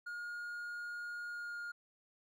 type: tone with pitch glide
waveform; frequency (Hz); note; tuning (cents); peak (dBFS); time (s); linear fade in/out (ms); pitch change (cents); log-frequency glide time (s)
triangle; 1428 to 1418.1; F6 to F6; +38 to +26; -39; 0.06-1.72; 10; -12; 1.29-1.58
effects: none